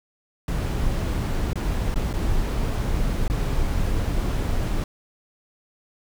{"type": "noise with dropouts", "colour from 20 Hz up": "brown", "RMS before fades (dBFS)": -23, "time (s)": [0.48, 4.84], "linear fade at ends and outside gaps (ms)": 2, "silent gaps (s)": [[1.532, 1.556], [1.943, 1.958], [2.13, 2.137], [3.28, 3.299]], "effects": []}